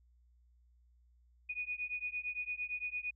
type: beating tone pair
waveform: sine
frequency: 2467 / 2475.8 Hz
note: D#7 / D#7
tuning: -15 / -9 cents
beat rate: 8.8 Hz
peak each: -40 / -40 dBFS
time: 1.49-3.11 s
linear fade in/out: 10 ms
effects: added 60 Hz sine -64 dBFS peak until 3.15 s